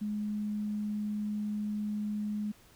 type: tone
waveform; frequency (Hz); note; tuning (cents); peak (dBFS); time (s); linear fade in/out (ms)
sine; 209.7; G#3; +17; -31; 0.01-2.52; 10
effects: pink hiss -60 dBFS RMS until 2.75 s

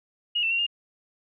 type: tone with pitch steps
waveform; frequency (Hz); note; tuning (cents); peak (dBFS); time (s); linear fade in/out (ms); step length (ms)
sine; 2873 / 2679 / 2747 / 2823; F7 / E7 / F7 / F7; +48 / +27 / -29 / +18; -22; 0.35-0.666; 10; 79
effects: none

